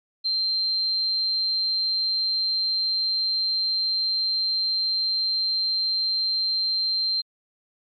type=tone; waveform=sine; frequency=4147 Hz; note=C8; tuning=16 cents flat; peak=-21 dBFS; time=0.24-7.22 s; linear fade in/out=20 ms; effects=MP3 48 kbps